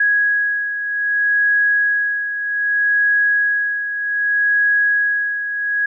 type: beating tone pair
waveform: sine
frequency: 1661.2 / 1661.84 Hz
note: G#6 / G#6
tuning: 0 / +1 cents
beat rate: 0.64 Hz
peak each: -15 / -22 dBFS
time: 0-5.86 s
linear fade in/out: 5 ms
effects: none